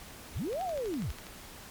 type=linear two-way sweep; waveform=sine; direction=up then down; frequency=36.71 to 780 to 36.71 Hz; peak=-31 dBFS; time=0.35-1.12 s; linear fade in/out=10 ms; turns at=0.63 s
type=click train; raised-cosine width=0.2 ms; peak=-27 dBFS; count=10; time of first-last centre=0.53-1.268 s; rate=12.2 Hz
effects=pink hiss -48 dBFS RMS until 1.7 s + MP3 96 kbps